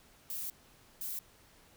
violet noise bursts at uneven times, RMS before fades -39 dBFS, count 2, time 0.3-0.5 / 1.01-1.19 s, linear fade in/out 2 ms, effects pink hiss -62 dBFS RMS until 1.76 s

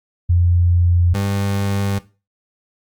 sine / 30% pulse tone pair in turn, 87.31 / 99.38 Hz, F2 / G2, 0 / +24 cents, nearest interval major second, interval 224 cents, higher second, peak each -11 / -15 dBFS, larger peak first, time 0.29-1.14 / 1.14-1.99 s, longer neither, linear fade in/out 10 ms, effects noise-tail reverb RT60 0.3 s tail -17 dB re dry + Opus 48 kbps

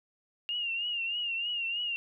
sine tone with vibrato, 2809 Hz, F7, 9 cents sharp, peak -30 dBFS, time 0.49-1.96 s, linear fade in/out 0 ms, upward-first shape triangle, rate 3.2 Hz, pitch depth 82 cents each way, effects none

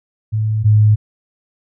sine tone pair in turn, 108.5 / 106.57 Hz, A2 / G#2, -24 / +45 cents, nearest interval unison, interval 31 cents, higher first, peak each -14 / -7 dBFS, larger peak second, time 0.32-0.64 / 0.64-0.96 s, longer neither, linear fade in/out 20 ms, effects none

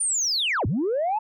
sine linear two-way sweep, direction down then up, 9397 to 79.4 to 893 Hz, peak -20 dBFS, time 0-1.19 s, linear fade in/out 10 ms, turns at 0.66 s, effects tanh soft clip ceiling -18 dBFS

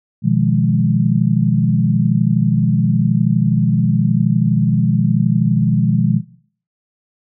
sine chord, F half-diminished seventh, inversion second, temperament equal, 123.47 / 155.56 / 174.61 / 207.7 Hz, Cb3 / Eb3 / F3 / Ab3, 0 / 0 / 0 / 0 cents, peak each -17 dBFS, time 0.22-6.22 s, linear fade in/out 50 ms, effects noise-tail reverb RT60 0.5 s tail -17 dB re dry

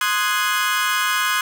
30% pulse chord, Ab dominant seventh, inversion first, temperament equal, 1046.5 / 1244.5 / 1480 / 1661.2 Hz, C6 / Eb6 / Gb6 / Ab6, 0 / 0 / 0 / 0 cents, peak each -21 dBFS, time 0.01-1.41 s, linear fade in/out 2 ms, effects none

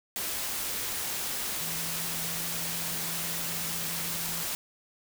sine tone in noise, 167.3 Hz, E3, 26 cents sharp, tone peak -42 dBFS, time 1.61-4.43 s, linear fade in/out 0 ms, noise white, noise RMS -33 dBFS, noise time 0.16-4.55 s, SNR -12 dB, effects none

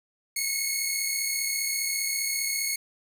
10% pulse tone pair together, 2171 / 2206 Hz, C#7 / C#7, -37 / -9 cents, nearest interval unison, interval 28 cents, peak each -20 dBFS, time 0.36-2.76 s, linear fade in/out 5 ms, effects none

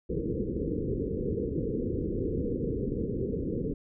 white low-pass noise, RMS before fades -31 dBFS, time 0.09-3.74 s, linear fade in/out 10 ms, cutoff 490 Hz, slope 96 dB/octave, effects none

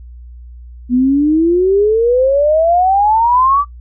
sine exponential sweep, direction up, 241.6 to 1174.7 Hz, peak -8 dBFS, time 0.89-3.65 s, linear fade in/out 50 ms, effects noise-tail reverb RT60 0.1 s tail -21 dB re dry + added 60 Hz sine -31 dBFS peak until 3.8 s

